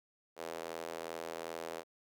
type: tone with high-pass filter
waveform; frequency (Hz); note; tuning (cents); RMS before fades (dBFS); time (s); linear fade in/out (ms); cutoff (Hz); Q
sawtooth; 82.6; E2; +4; -43; 0.36-1.84; 50; 500; 2
effects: none